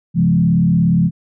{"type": "tone with frequency modulation", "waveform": "sine", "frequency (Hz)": 170.8, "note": "F3", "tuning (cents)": -38, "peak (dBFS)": -10, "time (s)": [0.14, 1.11], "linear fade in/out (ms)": 50, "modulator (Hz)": 37.1, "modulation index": 0.97, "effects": []}